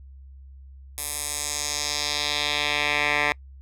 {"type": "tone with band-pass filter sweep", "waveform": "10% pulse", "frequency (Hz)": 147.1, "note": "D3", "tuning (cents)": 3, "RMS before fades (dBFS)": -26, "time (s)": [0.98, 3.32], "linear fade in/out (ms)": 0, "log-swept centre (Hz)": [11000, 1900], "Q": 1.8, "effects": ["noise-tail reverb RT60 0.1 s tail -26 dB re dry", "added 67 Hz sine -42 dBFS peak until 3.61 s"]}